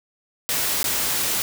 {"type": "noise with dropouts", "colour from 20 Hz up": "white", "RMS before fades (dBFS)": -23, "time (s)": [0.49, 1.42], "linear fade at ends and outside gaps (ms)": 0, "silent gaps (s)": [0.83, 0.842], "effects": []}